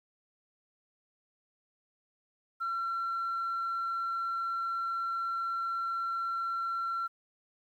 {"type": "tone", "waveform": "sine", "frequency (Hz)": 1358, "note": "F6", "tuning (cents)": -49, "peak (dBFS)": -29, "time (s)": [2.6, 7.08], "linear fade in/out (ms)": 20, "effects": ["tanh soft clip ceiling -28 dBFS", "11-bit"]}